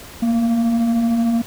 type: tone with frequency modulation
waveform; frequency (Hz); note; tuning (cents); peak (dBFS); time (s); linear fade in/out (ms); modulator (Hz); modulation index
sine; 233.1; A#3; 0; -12; 0.22-1.42; 10; 453; 0.33
effects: tanh soft clip ceiling -13 dBFS + pink hiss -38 dBFS RMS until 1.46 s